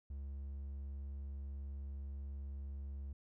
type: tone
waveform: triangle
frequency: 69.3 Hz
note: C#2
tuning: in tune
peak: -40 dBFS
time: 0.1-3.13 s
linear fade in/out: 5 ms
effects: none